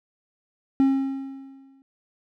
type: tone with exponential decay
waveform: triangle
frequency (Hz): 270.1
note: C#4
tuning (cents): -45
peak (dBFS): -12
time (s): 0.8-1.82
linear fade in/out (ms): 0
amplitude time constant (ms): 220
effects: none